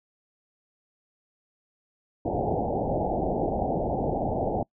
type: low-pass noise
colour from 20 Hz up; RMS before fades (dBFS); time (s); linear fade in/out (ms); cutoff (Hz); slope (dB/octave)
white; -27; 2.25-4.63; 5; 830; 96
effects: noise-tail reverb RT60 0.1 s tail -26 dB re dry